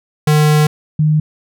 square / sine tone pair in turn, 151.4 / 153.42 Hz, D#3 / D#3, -47 / -24 cents, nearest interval unison, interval 23 cents, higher second, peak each -9 dBFS, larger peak neither, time 0.27-0.67 / 0.99-1.2 s, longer first, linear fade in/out 5 ms, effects none

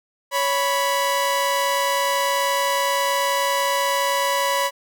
sawtooth tone pair together, 557.9 / 986 Hz, C#5 / B5, +11 / -3 cents, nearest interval minor seventh, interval 986 cents, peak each -19 / -17 dBFS, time 0.31-4.71 s, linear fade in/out 50 ms, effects none

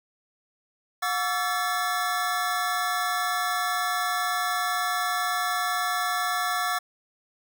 square tone cluster, 723 / 1133 / 1339 / 1737 Hz, F#5 / C#6 / E6 / A6, -40 / +37 / +27 / -23 cents, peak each -31 dBFS, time 1.02-6.79 s, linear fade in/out 10 ms, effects none

